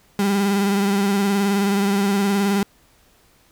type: tone with vibrato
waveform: 35% pulse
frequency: 199.4 Hz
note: G3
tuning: 30 cents sharp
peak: -15 dBFS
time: 0.19-2.63 s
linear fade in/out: 2 ms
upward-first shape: triangle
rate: 19 Hz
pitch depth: 48 cents each way
effects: pink hiss -56 dBFS RMS until 3.51 s